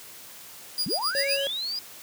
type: tone with tremolo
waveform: 40% pulse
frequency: 4862 Hz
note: D#8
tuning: 41 cents flat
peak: -22 dBFS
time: 0.78-1.38 s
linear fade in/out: 0 ms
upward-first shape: sine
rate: 7.8 Hz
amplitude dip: 95%
type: linear sweep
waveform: sine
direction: up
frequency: 135.8 to 4978 Hz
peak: -28 dBFS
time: 0.86-1.79 s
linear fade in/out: 2 ms
type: tone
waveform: square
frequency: 554.4 Hz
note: C#5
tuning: in tune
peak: -28 dBFS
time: 1.15-1.47 s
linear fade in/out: 0 ms
effects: white hiss -45 dBFS RMS until 2.02 s + high-pass 80 Hz 12 dB/octave